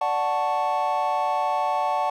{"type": "chord", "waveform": "triangle", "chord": "D major seventh", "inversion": "none", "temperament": "equal", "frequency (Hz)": [587.3, 740, 880, 1108.7], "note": ["D5", "F#5", "A5", "C#6"], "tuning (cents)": [0, 0, 0, 0], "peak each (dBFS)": [-27, -23, -23, -27], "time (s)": [0.01, 2.1], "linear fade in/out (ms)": 5, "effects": ["tanh soft clip ceiling -11 dBFS"]}